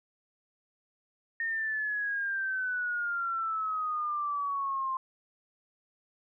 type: exponential sweep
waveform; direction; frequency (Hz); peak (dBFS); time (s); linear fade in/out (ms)
sine; down; 1840 to 1047; -29; 1.4-4.97; 2
effects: none